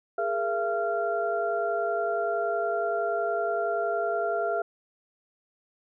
sine tone cluster, 413.5 / 464.2 / 678 / 1383 Hz, G#4 / A#4 / E5 / F6, -8 / -7 / +49 / -17 cents, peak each -31 / -34 / -27 / -33 dBFS, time 0.18-4.62 s, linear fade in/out 5 ms, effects none

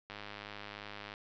click train, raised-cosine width 0.3 ms, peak -28 dBFS, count 108, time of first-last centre 0.1-1.139 s, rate 103 Hz, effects resampled to 16000 Hz

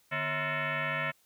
sine tone with frequency modulation, 246.9 Hz, B3, in tune, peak -29 dBFS, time 0.11-1.12 s, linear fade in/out 20 ms, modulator 398 Hz, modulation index 5.9, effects white hiss -67 dBFS RMS until 1.25 s

